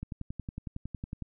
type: click train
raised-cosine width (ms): 5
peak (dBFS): -24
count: 14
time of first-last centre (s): 0.03-1.223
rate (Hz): 10.9
effects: none